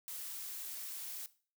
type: noise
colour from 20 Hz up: blue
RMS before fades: -44 dBFS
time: 0.08-1.26 s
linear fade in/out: 0 ms
effects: noise-tail reverb RT60 0.4 s tail -17 dB re dry